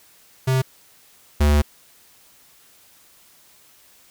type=tone pair in turn; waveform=square; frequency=130.81 / 73.65 Hz; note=C3 / D2; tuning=0 / +6 cents; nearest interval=minor seventh; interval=994 cents; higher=first; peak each=-17 / -14 dBFS; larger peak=second; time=0.47-0.62 / 1.4-1.62 s; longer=second; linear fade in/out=10 ms; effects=white hiss -53 dBFS RMS until 4.1 s